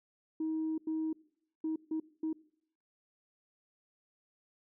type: tone bursts at uneven times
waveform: sine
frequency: 316.9 Hz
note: D#4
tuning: 32 cents sharp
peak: -30 dBFS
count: 5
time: 0.4-0.78 / 0.87-1.13 / 1.64-1.76 / 1.91-2 / 2.23-2.33 s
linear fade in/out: 5 ms
effects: noise-tail reverb RT60 0.7 s tail -22 dB re dry + tanh soft clip ceiling -28 dBFS